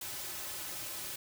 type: noise with comb filter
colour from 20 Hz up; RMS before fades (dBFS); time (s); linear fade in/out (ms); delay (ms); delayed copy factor
white; -41; 0.01-1.16; 5; 4.3; -0.65
effects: none